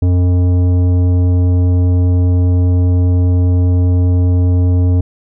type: tone with tanh clipping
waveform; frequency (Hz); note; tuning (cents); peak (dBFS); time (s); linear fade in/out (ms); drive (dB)
sine; 89.5; F2; +43; -10; 0.02-5.01; 5; 12
effects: none